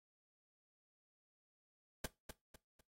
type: noise with echo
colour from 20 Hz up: pink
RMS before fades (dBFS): -38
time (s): 2.04-2.06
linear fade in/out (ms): 5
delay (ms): 250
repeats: 3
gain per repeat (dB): -9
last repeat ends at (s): 2.81
effects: noise-tail reverb RT60 0.2 s tail -18 dB re dry + AAC 48 kbps